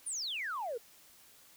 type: exponential sweep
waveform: sine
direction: down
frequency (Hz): 9920 to 437.4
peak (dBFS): -34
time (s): 0.06-0.78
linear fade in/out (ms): 10
effects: tanh soft clip ceiling -30 dBFS + white hiss -60 dBFS RMS until 1.56 s